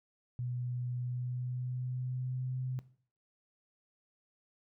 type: tone with pitch glide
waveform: sine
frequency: 123.47 to 128.34 Hz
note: B2 to C3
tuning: 0 to -33 cents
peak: -34 dBFS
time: 0.39-2.79 s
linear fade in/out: 0 ms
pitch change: +67 cents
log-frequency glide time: 0.98-2.55 s
effects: noise-tail reverb RT60 0.5 s tail -17 dB re dry